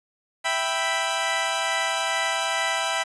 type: chord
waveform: 15% pulse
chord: E minor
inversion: none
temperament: equal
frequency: 659.3 / 784 / 987.8 Hz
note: E5 / G5 / B5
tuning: 0 / 0 / 0 cents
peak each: -21 dBFS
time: 0.44-3.04 s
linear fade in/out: 20 ms
effects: resampled to 22050 Hz + 8-bit